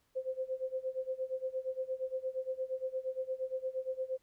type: tone with tremolo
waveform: sine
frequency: 520 Hz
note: C5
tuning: 11 cents flat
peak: -31 dBFS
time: 0.15-4.18 s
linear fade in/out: 20 ms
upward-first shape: sine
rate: 8.6 Hz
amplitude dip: 90%
effects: pink hiss -75 dBFS RMS until 4.22 s